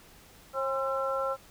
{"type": "harmonic tone with a mistuned harmonic", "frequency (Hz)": 269.1, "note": "C4", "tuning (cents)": 49, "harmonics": [2, 3, 4, 5], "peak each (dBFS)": [-30, -39, -38, -32], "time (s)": [0.53, 1.37], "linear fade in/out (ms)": 50, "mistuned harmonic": 4, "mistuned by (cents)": -58, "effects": ["pink hiss -55 dBFS RMS until 1.5 s"]}